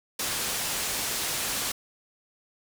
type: low-pass noise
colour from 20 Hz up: white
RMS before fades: -30 dBFS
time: 0.19-1.72 s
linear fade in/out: 5 ms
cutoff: 11000 Hz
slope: 12 dB/octave
effects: none